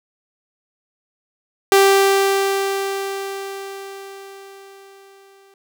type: tone with exponential decay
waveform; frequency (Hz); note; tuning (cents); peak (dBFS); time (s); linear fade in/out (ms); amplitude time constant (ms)
sawtooth; 392; G4; 0; -5; 1.72-5.54; 1; 830
effects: none